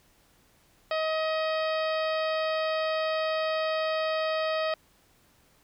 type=harmonic tone with a mistuned harmonic; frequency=632 Hz; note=D#5; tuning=27 cents sharp; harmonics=1 / 2 / 3 / 4 / 5 / 6 / 7 / 8; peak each=-27 / -33 / -37 / -39 / -41 / -43 / -44 / -45 dBFS; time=0.91-4.74 s; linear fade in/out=2 ms; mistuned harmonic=7; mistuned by=+44 cents; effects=pink hiss -63 dBFS RMS until 5.63 s